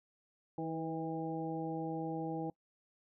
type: harmonic tone with a mistuned harmonic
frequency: 161.2 Hz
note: E3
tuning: 38 cents flat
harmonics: 1 / 2 / 3 / 4 / 5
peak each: -42 / -39 / -43 / -49 / -43 dBFS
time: 0.58-2.5 s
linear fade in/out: 2 ms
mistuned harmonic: 3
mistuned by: +27 cents
effects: noise-tail reverb RT60 0.1 s tail -24 dB re dry